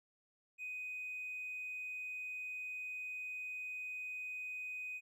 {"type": "tone", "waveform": "triangle", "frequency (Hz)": 2500, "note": "D#7", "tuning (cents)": 8, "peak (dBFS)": -38, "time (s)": [0.58, 5.01], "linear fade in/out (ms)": 50, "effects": ["tanh soft clip ceiling -38 dBFS"]}